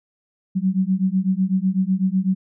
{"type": "beating tone pair", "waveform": "sine", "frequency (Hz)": [184.7, 192.7], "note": ["F#3", "G3"], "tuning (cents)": [-3, -29], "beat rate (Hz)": 8, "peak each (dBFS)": -20, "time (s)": [0.55, 2.35], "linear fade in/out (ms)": 20, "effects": []}